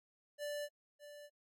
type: tone with echo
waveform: square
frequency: 586 Hz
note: D5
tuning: 4 cents flat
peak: -40 dBFS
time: 0.38-0.69 s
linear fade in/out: 50 ms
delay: 610 ms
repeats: 1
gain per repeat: -12 dB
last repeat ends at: 1.3 s
effects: AAC 64 kbps